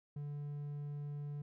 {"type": "tone", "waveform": "triangle", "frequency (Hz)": 145.5, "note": "D3", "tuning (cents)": -16, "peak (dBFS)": -38, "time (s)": [0.16, 1.42], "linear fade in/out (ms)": 5, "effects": []}